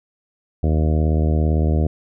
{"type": "harmonic tone", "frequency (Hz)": 77.78, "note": "D#2", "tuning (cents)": 0, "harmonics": [1, 2, 3, 4, 5, 6, 7, 8, 9], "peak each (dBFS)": [-16, -22, -26, -28, -30, -32, -33, -34, -35], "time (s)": [0.63, 1.87], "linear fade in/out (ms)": 5, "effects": []}